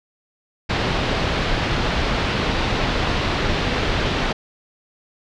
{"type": "low-pass noise", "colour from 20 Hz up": "pink", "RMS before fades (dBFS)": -21, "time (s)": [0.69, 4.33], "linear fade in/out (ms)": 10, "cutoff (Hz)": 4300, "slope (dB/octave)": 24, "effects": []}